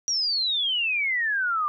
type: exponential sweep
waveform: sine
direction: down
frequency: 5800 to 1174.7 Hz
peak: -22 dBFS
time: 0.08-1.68 s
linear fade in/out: 0 ms
effects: none